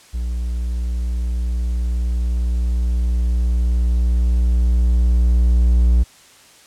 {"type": "tone with level ramp", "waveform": "triangle", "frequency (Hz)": 59.7, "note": "A#1", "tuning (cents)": 42, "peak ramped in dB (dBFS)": [-18, -8], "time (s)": [0.13, 6.04], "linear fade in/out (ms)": 20, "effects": ["white hiss -47 dBFS RMS until 6.66 s", "low-pass 9000 Hz 12 dB/octave"]}